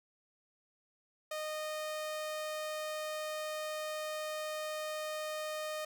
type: tone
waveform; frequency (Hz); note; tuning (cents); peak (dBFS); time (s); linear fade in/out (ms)
sawtooth; 616; D#5; -17; -33; 1.31-5.85; 5
effects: none